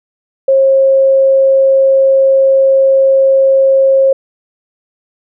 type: tone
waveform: sine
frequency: 538 Hz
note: C5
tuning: 48 cents sharp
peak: -5 dBFS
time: 0.48-4.13 s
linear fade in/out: 5 ms
effects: none